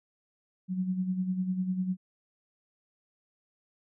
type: tone with tremolo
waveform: sine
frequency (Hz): 185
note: F#3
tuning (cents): 0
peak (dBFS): -25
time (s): 0.68-1.97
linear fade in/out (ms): 50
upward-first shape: sine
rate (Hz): 10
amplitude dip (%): 60
effects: none